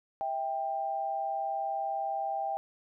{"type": "tone pair together", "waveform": "sine", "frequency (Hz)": [650.2, 790], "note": ["E5", "G5"], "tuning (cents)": [-24, 13], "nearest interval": "minor third", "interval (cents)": 337, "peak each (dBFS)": [-36, -31], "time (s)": [0.21, 2.57], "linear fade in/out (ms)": 0, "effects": []}